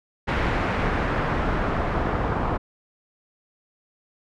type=noise with low-pass filter sweep; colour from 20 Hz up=pink; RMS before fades=-24 dBFS; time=0.27-2.58 s; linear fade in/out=20 ms; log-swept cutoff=2000 to 1100 Hz; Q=1.1; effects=none